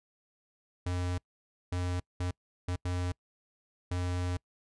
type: tone bursts at uneven times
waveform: square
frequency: 89.5 Hz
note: F2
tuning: 43 cents sharp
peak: -31 dBFS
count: 6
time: 0.86-1.18 / 1.72-2 / 2.2-2.31 / 2.68-2.76 / 2.85-3.12 / 3.91-4.37 s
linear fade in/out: 5 ms
effects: noise-tail reverb RT60 0.1 s tail -25 dB re dry + resampled to 22050 Hz